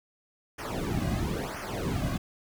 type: noise with flanger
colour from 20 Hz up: brown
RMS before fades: -31 dBFS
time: 0.58-2.18 s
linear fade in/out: 10 ms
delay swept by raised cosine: 0.25 to 2.25 ms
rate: 0.99 Hz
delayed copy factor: -0.95
effects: none